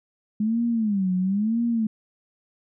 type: tone with vibrato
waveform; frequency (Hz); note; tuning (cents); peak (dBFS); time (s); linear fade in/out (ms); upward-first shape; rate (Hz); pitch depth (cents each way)
sine; 207.7; G#3; 0; -20; 0.4-1.87; 5; sine; 1; 220
effects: none